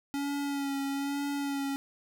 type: tone with vibrato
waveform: square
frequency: 280 Hz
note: C#4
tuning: 18 cents sharp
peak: -31 dBFS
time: 0.14-1.76 s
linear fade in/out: 0 ms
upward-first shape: sine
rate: 1.1 Hz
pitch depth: 25 cents each way
effects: none